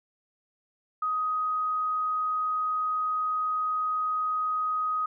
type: tone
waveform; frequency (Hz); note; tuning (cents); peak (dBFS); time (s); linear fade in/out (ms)
sine; 1254; D#6; +13; -25; 1.02-5.06; 5
effects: none